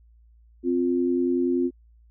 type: tone pair together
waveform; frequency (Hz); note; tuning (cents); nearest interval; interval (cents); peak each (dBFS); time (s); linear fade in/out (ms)
sine; 261.1 / 351.7; C4 / F4; -3 / +12; perfect fourth; 515; -23; 0.63-1.71; 50
effects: added 57 Hz sine -52 dBFS peak until 2.1 s